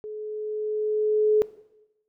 sine tone with level ramp, 426.9 Hz, G#4, 48 cents sharp, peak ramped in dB -33 to -15 dBFS, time 0.04-1.42 s, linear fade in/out 0 ms, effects noise-tail reverb RT60 0.9 s tail -18 dB re dry

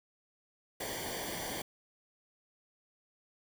pink noise with comb filter, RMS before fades -39 dBFS, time 0.8-1.62 s, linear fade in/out 5 ms, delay 0.76 ms, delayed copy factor -0.8, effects none

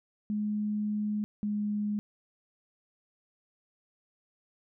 sine tone pair in turn, 210 / 208.2 Hz, G#3 / G#3, +19 / +5 cents, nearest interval unison, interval 14 cents, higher first, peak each -28 dBFS, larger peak neither, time 0.3-1.24 / 1.43-1.99 s, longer first, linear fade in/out 0 ms, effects none

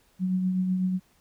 sine tone with tremolo, 185 Hz, F#3, in tune, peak -21 dBFS, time 0.19-1 s, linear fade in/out 50 ms, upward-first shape triangle, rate 8 Hz, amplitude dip 40%, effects pink hiss -64 dBFS RMS until 1.2 s

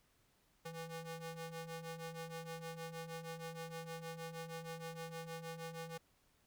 sawtooth ring-modulated tone, 329.6 Hz, E4, in tune, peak -38 dBFS, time 0.65-5.98 s, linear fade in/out 10 ms, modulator 168 Hz, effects pink hiss -74 dBFS RMS until 6.46 s

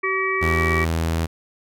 harmonic tone, 381.8 Hz, G4, 46 cents flat, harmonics 1 / 3 / 5 / 6, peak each -25 / -25 / -25 / -25 dBFS, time 0.03-0.85 s, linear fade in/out 10 ms
sawtooth tone with pitch glide, 82.41 to 81.94 Hz, E2 to E2, 0 to -10 cents, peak -16 dBFS, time 0.41-1.27 s, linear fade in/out 20 ms, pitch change -10 cents, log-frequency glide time 0.65-0.95 s
effects none

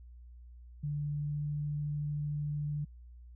sine tone with pitch glide, 146.83 to 147.77 Hz, D3 to D3, 0 to +11 cents, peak -32 dBFS, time 0.83-2.85 s, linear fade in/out 10 ms, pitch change +11 cents, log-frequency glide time 1.1-1.45 s, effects added 60 Hz sine -49 dBFS peak until 3.35 s

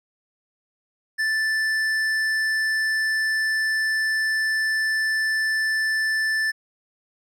triangle tone with tanh clipping, 1760 Hz, A6, in tune, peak -22 dBFS, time 1.18-6.52 s, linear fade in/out 20 ms, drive 15 dB, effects none

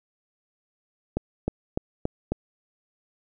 accelerating click train, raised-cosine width 2 ms, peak -11 dBFS, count 5, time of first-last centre 1.17-2.32 s, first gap 310 ms, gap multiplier 0.95, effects none

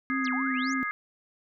sine chord, Ab major, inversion second, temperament equal, 1244.5 / 1661.2 / 2093 Hz, Eb6 / Ab6 / C7, 0 / 0 / 0 cents, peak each -33 dBFS, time 0.1-0.91 s, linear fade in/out 0 ms
sine tone with vibrato, 261.6 Hz, C4, in tune, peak -28 dBFS, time 0.1-0.83 s, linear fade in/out 0 ms, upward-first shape sine, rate 3.6 Hz, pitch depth 38 cents each way
sine exponential two-way sweep, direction down then up, 7040 to 710 to 7040 Hz, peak -38 dBFS, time 0.24-0.74 s, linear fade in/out 10 ms, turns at 0.34 s
effects none

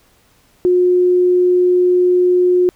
sine tone, 360 Hz, F#4, 47 cents flat, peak -9 dBFS, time 0.65-2.69 s, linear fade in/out 0 ms, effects pink hiss -54 dBFS RMS until 2.75 s

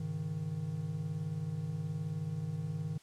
triangle chord, Ab suspended fourth, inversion none, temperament equal with one note detuned, 103.83 / 138.59 / 157.46 Hz, Ab2 / Db3 / Eb3, 0 / 0 / +21 cents, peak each -40 / -40 / -34 dBFS, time 0-2.98 s, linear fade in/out 5 ms, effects white hiss -62 dBFS RMS until 3.02 s + low-pass 8000 Hz 12 dB/octave

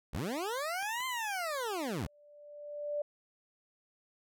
20% pulse linear two-way sweep, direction up then down, 46.3 to 1051 to 58.5 Hz, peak -29 dBFS, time 0.13-2.07 s, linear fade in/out 10 ms, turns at 1.06 s
clicks, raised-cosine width 0.2 ms, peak -32 dBFS, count 2, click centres 0.826 / 1.005 s
sine tone with exponential growth, 587.3 Hz, D5, in tune, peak -30 dBFS, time 1.87-3.02 s, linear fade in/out 5 ms, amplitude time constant 250 ms
effects none

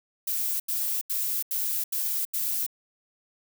violet noise bursts, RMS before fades -28 dBFS, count 6, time 0.27-2.665 s, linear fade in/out 5 ms, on 330 ms, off 83 ms, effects none

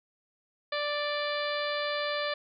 harmonic tone, 587.3 Hz, D5, in tune, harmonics 1 / 2 / 3 / 4 / 5 / 6 / 7 / 8, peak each -32 / -36 / -36 / -40 / -43 / -39 / -41 / -44 dBFS, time 0.72-2.34 s, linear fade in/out 5 ms, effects none

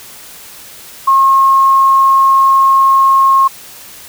sine tone, 1079 Hz, C#6, 47 cents flat, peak -5 dBFS, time 1.07-3.48 s, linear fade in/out 10 ms, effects white hiss -34 dBFS RMS until 4.08 s

